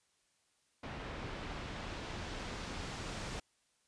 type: noise with low-pass filter sweep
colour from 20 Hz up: pink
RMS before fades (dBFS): -43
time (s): 0.83-3.4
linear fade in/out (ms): 5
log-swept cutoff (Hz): 2600 to 7400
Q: 0.71
effects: white hiss -75 dBFS RMS until 3.87 s + resampled to 22050 Hz